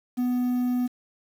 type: tone with quantisation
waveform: triangle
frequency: 247.8 Hz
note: B3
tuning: 6 cents sharp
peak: -20 dBFS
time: 0.17-0.88 s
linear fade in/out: 20 ms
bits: 8
effects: none